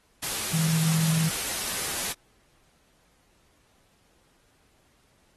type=tone in noise; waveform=sine; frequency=160.9 Hz; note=E3; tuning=42 cents flat; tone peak=-22 dBFS; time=0.53-1.29 s; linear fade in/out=10 ms; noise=white; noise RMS=-30 dBFS; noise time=0.22-2.13 s; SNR=+5 dB; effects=pink hiss -65 dBFS RMS until 5.36 s + AAC 32 kbps